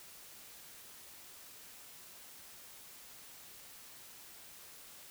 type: silence
effects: white hiss -54 dBFS RMS until 5.1 s